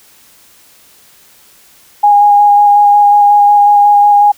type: tone with vibrato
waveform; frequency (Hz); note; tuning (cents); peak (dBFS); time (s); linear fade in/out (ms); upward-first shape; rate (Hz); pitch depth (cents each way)
sine; 821; G#5; -20; -3; 2.03-4.32; 10; square; 5.5; 10
effects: white hiss -44 dBFS RMS until 4.37 s